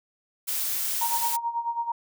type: noise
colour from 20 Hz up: blue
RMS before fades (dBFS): -28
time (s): 0.47-1.37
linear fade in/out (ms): 20
type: tone with tremolo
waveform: sine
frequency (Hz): 935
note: A#5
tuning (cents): +5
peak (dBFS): -23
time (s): 1.01-1.92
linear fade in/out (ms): 5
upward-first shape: sine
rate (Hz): 9.2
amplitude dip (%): 75
effects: none